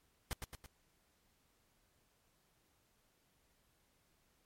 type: noise with echo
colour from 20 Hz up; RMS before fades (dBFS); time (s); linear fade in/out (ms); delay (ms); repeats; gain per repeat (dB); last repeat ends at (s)
pink; -38; 0.31-0.33; 0; 110; 3; -5; 0.66
effects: pink hiss -75 dBFS RMS until 4.45 s + MP3 64 kbps